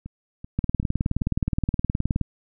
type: two click trains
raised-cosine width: 5 ms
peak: -10 / -23 dBFS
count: 32 / 4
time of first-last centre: 0.59-2.213 / 0.06-1.214 s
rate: 19.1 / 2.6 Hz
effects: none